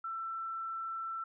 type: tone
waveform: sine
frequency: 1337 Hz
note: E6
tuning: 24 cents sharp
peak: -36 dBFS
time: 0.04-1.24 s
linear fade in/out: 5 ms
effects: none